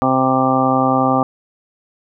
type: harmonic tone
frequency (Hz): 131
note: C3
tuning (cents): +2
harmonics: 1 / 2 / 3 / 4 / 5 / 6 / 7 / 8 / 9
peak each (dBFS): -24 / -17 / -29 / -21 / -23 / -18 / -26 / -28 / -19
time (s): 0.02-1.23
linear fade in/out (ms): 0
effects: none